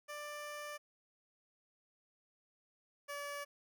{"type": "tone pair in turn", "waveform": "15% pulse", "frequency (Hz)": [591, 574.2], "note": ["D5", "D5"], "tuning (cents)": [11, -39], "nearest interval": "unison", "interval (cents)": 50, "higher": "first", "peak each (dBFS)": [-37, -35], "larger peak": "second", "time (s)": [[0.08, 0.78], [3.08, 3.45]], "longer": "first", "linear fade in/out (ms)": 20, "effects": []}